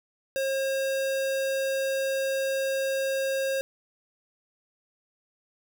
square tone, 538 Hz, C5, 48 cents sharp, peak -26 dBFS, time 0.36-3.61 s, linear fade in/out 0 ms, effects none

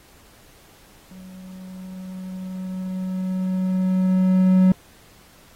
triangle tone with level ramp, 186.1 Hz, F#3, 10 cents sharp, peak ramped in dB -37 to -9 dBFS, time 1.11-4.72 s, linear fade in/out 2 ms, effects pink hiss -52 dBFS RMS until 5.55 s + AAC 48 kbps

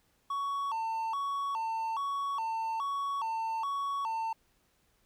triangle tone with vibrato, 1002 Hz, B5, 25 cents sharp, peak -29 dBFS, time 0.3-4.33 s, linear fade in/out 5 ms, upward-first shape square, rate 1.2 Hz, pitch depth 190 cents each way, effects pink hiss -71 dBFS RMS until 5.05 s

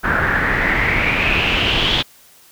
pink noise with low-pass filter sweep, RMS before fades -17 dBFS, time 0.03-2.03 s, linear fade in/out 20 ms, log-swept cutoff 1500 to 3400 Hz, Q 6.2, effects white hiss -48 dBFS RMS until 2.51 s

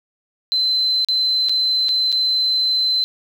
sine tone with dropouts, 4063 Hz, B7, 48 cents sharp, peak -15 dBFS, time 0.52-3.04 s, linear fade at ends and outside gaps 0 ms, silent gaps 1.047-1.086 / 1.487-1.494 / 1.885-1.891 / 2.119-2.126 s, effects 7-bit

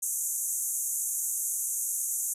pink band-pass noise, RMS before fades -31 dBFS, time 0.02-2.34 s, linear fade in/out 10 ms, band 6300 to 13000 Hz, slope 96 dB/octave, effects none

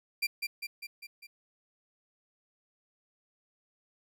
30% pulse tone with echo, 2373 Hz, D7, 17 cents sharp, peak -25 dBFS, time 0.22-0.27 s, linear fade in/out 10 ms, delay 200 ms, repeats 5, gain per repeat -4 dB, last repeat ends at 1.27 s, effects none

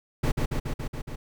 brown noise with echo, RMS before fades -23 dBFS, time 0.23-0.32 s, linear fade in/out 10 ms, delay 140 ms, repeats 6, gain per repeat -2 dB, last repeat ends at 1.16 s, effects none

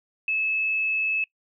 sine tone, 2601 Hz, E7, 24 cents flat, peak -22 dBFS, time 0.28-1.24 s, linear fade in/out 2 ms, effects noise-tail reverb RT60 0.1 s tail -22 dB re dry

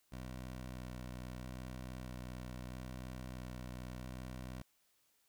15% pulse tone with vibrato, 62.7 Hz, B1, 27 cents sharp, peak -38 dBFS, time 0.12-4.62 s, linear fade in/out 5 ms, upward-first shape square, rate 0.77 Hz, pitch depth 13 cents each way, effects white hiss -75 dBFS RMS until 5.28 s

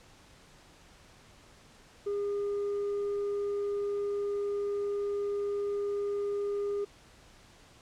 sine tone with tanh clipping, 406.4 Hz, G#4, 38 cents flat, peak -30 dBFS, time 2.06-6.85 s, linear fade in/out 10 ms, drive 2 dB, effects pink hiss -57 dBFS RMS until 7.81 s + low-pass 8000 Hz 12 dB/octave

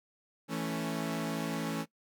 sawtooth chord, A major, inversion second, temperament equal, 164.81 / 220 / 277.2 Hz, E3 / A3 / C#4, 0 / 0 / 0 cents, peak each -33 dBFS, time 0.48-1.86 s, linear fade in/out 50 ms, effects noise-tail reverb RT60 0.1 s tail -20 dB re dry

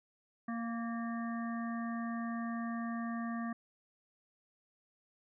harmonic tone with a mistuned harmonic, 232 Hz, A#3, 8 cents flat, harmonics 1 / 3 / 5 / 7 / 8, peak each -36 / -46 / -45 / -53 / -49 dBFS, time 0.48-3.53 s, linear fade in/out 5 ms, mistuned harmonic 8, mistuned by -26 cents, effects none

